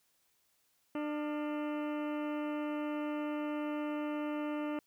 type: harmonic tone with a mistuned harmonic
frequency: 298.6 Hz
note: D4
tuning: 29 cents sharp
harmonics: 1 / 2 / 3 / 4 / 5 / 6 / 7 / 8 / 9 / 10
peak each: -35 / -41 / -47 / -48 / -51 / -56 / -55 / -58 / -55 / -59 dBFS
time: 0.95-4.79 s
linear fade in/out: 2 ms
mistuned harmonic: 5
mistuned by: -96 cents
effects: white hiss -74 dBFS RMS until 4.86 s